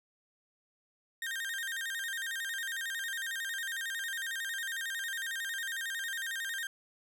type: tone with vibrato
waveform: 35% pulse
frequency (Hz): 1712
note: A6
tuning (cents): -48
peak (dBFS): -33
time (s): 1.22-6.67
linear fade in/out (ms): 2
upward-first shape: square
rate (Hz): 11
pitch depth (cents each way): 130
effects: none